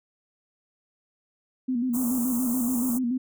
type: tone with vibrato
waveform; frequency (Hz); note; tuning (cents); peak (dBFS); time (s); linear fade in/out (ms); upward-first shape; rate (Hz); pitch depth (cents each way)
sine; 246.9; B3; 0; -23; 1.68-3.18; 10; square; 7; 70
type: band-stop noise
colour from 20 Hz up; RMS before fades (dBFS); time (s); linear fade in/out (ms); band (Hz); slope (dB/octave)
white; -33; 1.93-2.99; 20; 1200 to 6800; 48
effects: none